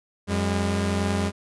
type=tone pair together; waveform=sawtooth; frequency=90.29 / 202.7 Hz; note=F#2 / G#3; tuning=-42 / -42 cents; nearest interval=octave + major second; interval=1400 cents; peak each=-21 dBFS; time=0.27-1.32 s; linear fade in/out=50 ms; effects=resampled to 24000 Hz